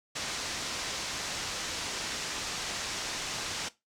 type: low-pass noise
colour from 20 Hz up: white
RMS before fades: -36 dBFS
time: 0.15-3.69 s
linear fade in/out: 10 ms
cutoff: 6800 Hz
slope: 24 dB/octave
effects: noise-tail reverb RT60 0.2 s tail -17 dB re dry